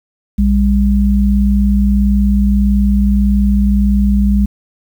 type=tone pair together; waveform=sine; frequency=59.91 / 201.5 Hz; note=A#1 / G3; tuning=+48 / +48 cents; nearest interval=octave + major sixth; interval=2100 cents; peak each=-11 dBFS; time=0.38-4.46 s; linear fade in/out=10 ms; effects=7-bit